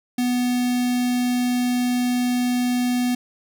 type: tone with notch filter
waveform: square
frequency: 246.9 Hz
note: B3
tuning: in tune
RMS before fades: -21 dBFS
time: 0.18-3.15 s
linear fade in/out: 5 ms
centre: 1100 Hz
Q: 1
effects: none